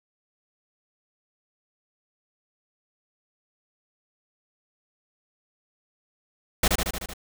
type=noise with echo; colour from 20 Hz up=pink; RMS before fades=-19 dBFS; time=6.63-6.68 s; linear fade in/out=5 ms; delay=76 ms; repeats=6; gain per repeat=-3 dB; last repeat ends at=7.136 s; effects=none